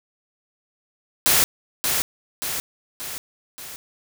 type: noise with echo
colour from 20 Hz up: white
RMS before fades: -17 dBFS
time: 1.26-1.44 s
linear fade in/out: 0 ms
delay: 580 ms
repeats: 4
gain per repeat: -5 dB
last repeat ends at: 3.76 s
effects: none